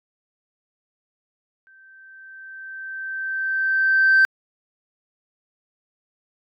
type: tone with exponential growth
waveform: sine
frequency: 1555 Hz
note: G6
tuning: 14 cents flat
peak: -9 dBFS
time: 1.67-4.25 s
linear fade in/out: 0 ms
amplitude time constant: 560 ms
effects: tanh soft clip ceiling -9 dBFS